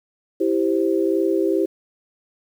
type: chord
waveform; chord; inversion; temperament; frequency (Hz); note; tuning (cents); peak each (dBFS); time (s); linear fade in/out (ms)
sine; C major; first; equal; 329.6 / 392 / 523.3; E4 / G4 / C5; 0 / 0 / 0; -20 / -20 / -25; 0.4-1.66; 10
effects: 8-bit